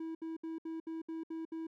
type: tone bursts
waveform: triangle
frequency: 324.6 Hz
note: E4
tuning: 27 cents flat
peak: -36 dBFS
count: 8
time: 0-1.669 s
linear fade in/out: 5 ms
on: 150 ms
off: 67 ms
effects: none